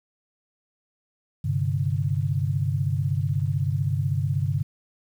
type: chord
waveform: sine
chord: G suspended fourth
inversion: none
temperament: equal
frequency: 98 / 130.81 / 146.83 Hz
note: G2 / C3 / D3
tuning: 0 / 0 / 0 cents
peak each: -26 dBFS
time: 1.44-4.63 s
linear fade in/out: 10 ms
effects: 9-bit